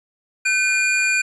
square tone pair together, 1526.4 / 2423 Hz, G6 / D#7, -47 / -47 cents, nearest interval minor sixth, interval 800 cents, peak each -23 / -18 dBFS, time 0.45-1.22 s, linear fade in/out 10 ms, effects resampled to 24000 Hz

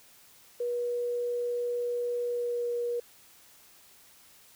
sine tone with pitch glide, 483.1 to 478.4 Hz, B4 to A#4, -38 to +45 cents, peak -28 dBFS, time 0.6-3 s, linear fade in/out 5 ms, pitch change -17 cents, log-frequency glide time 2.24-2.71 s, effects white hiss -57 dBFS RMS until 4.55 s

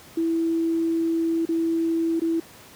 sine tone with dropouts, 329.6 Hz, E4, in tune, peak -20 dBFS, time 0.17-2.4 s, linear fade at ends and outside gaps 5 ms, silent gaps 1.454-1.489 / 2.197-2.217 s, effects pink hiss -47 dBFS RMS until 2.75 s + high-pass 100 Hz 12 dB/octave

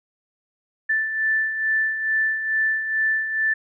sine beating tone pair, 1760 / 1762.3 Hz, A6 / A6, 0 / +2 cents, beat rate 2.3 Hz, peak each -28 / -20 dBFS, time 0.89-3.54 s, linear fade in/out 10 ms, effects none

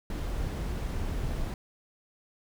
brown noise, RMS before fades -32 dBFS, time 0.1-1.54 s, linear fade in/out 2 ms, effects none

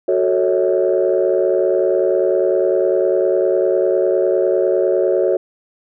sine chord, F# minor seventh, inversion none, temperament equal with one note detuned, 370 / 440 / 554.4 / 644.2 Hz, F#4 / A4 / C#5 / E5, 0 / 0 / 0 / -40 cents, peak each -16 / -19 / -17 / -21 dBFS, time 0.08-5.37 s, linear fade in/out 5 ms, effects tanh soft clip ceiling -5 dBFS

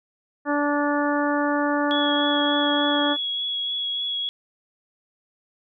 harmonic tone, 290.7 Hz, D4, 18 cents flat, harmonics 1 / 2 / 3 / 4 / 5 / 6, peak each -23 / -26 / -28 / -29 / -30 / -31 dBFS, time 0.45-3.17 s, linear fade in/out 50 ms
sine tone with vibrato, 3348 Hz, G#7, 13 cents sharp, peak -24 dBFS, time 1.91-4.29 s, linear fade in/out 0 ms, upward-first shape triangle, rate 3.4 Hz, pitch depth 16 cents each way
effects none

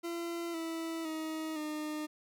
40% pulse tone with pitch steps, 339.9 / 327.8 / 316 / 304.7 Hz, F4 / E4 / D#4 / D#4, -47 / -10 / +27 / -36 cents, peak -35 dBFS, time 0.03-2.07 s, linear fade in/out 20 ms, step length 510 ms, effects none

